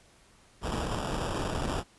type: noise with sample-and-hold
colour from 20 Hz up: pink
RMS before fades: -32 dBFS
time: 0.61-1.84 s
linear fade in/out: 50 ms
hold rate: 2100 Hz
effects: pink hiss -60 dBFS RMS until 1.98 s + resampled to 24000 Hz